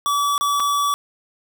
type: tone with dropouts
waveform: square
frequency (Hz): 1147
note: D6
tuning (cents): -41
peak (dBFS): -18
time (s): 0.06-0.94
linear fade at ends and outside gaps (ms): 0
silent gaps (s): 0.379-0.41 / 0.598-0.602
effects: none